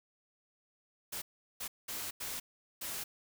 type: noise bursts at uneven times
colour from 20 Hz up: white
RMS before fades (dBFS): -40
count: 5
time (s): 1.12-1.22 / 1.6-1.68 / 1.88-2.11 / 2.2-2.4 / 2.81-3.04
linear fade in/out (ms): 10
effects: none